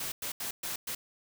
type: noise bursts at uneven times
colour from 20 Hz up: white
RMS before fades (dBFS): -36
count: 5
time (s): 0-0.12 / 0.22-0.32 / 0.4-0.51 / 0.63-0.76 / 0.87-0.95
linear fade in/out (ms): 5
effects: none